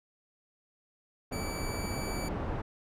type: low-pass noise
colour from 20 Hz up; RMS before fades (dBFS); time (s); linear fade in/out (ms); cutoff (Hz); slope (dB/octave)
pink; -35; 1.31-2.62; 10; 1100; 12
type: tone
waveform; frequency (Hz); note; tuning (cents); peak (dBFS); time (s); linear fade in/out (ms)
15% pulse; 2303; D7; -34; -34; 1.32-2.29; 10
effects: none